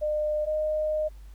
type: tone pair in turn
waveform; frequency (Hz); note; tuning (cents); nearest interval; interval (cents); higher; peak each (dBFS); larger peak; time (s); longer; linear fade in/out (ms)
sine; 605 / 614.9; D#5 / D#5; -49 / -21; unison; 28; second; -24; neither; 0.01-0.46 / 0.46-1.09; second; 20
effects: added 50 Hz sine -42 dBFS peak until 1.34 s + pink hiss -62 dBFS RMS until 1.34 s